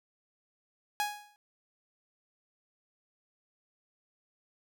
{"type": "tone with exponential decay", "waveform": "sawtooth", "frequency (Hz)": 830.6, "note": "G#5", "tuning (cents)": 0, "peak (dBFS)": -23, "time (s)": [1, 1.36], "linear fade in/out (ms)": 0, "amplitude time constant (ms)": 78, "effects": []}